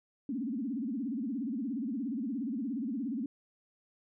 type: tone with vibrato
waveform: sine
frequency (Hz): 250.2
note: B3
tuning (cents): +23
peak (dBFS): -32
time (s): 0.29-3.26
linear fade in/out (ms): 2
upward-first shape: sine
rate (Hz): 17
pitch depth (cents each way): 260
effects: none